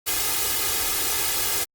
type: noise with comb filter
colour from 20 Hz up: white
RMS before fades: -24 dBFS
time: 0.06-1.65 s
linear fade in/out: 20 ms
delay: 2.4 ms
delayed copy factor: +0.85
effects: Opus 48 kbps